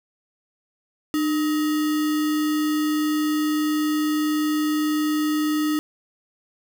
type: tone with sample-and-hold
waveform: sine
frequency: 303.6 Hz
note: D#4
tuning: 42 cents flat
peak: -19 dBFS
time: 1.14-5.79 s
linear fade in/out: 0 ms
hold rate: 1575 Hz
effects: none